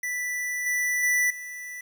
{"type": "tone with level steps", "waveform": "square", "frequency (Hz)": 1975.5, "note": "B6", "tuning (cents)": 0, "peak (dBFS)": [-28, -24, -21, -36], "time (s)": [0.03, 1.81], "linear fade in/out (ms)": 5, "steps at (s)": [0.66, 1.03, 1.3], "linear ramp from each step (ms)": 5, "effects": ["9-bit"]}